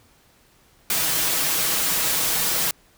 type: noise with comb filter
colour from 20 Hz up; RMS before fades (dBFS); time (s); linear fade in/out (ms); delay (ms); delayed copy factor
white; -22; 0.9-2.71; 2; 6.2; +0.7
effects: pink hiss -57 dBFS RMS until 2.97 s